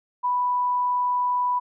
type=tone; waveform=sine; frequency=987.8 Hz; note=B5; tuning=in tune; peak=-20 dBFS; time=0.23-1.6 s; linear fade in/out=20 ms; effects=none